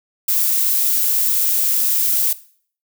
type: noise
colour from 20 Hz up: violet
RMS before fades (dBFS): -17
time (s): 0.28-2.33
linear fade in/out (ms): 5
effects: noise-tail reverb RT60 0.5 s tail -17 dB re dry